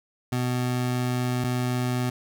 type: tone pair in turn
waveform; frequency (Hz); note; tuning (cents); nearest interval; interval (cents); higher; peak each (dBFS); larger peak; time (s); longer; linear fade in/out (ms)
25% pulse; 124.7 / 124.7; B2 / B2; +17 / +17; unison; 0; neither; -20; neither; 0.32-1.44 / 1.44-2.1; first; 5
effects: none